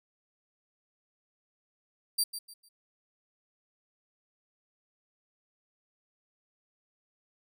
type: tone with echo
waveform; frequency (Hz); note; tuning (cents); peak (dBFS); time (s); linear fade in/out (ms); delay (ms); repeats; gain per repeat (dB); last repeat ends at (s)
20% pulse; 4699; D8; 0; -19; 2.18-2.24; 10; 150; 3; -11; 2.69
effects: none